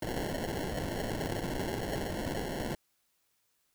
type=noise with sample-and-hold; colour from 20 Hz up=white; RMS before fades=-35 dBFS; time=0.02-2.75 s; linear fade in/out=5 ms; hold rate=1225 Hz; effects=white hiss -75 dBFS RMS until 3.74 s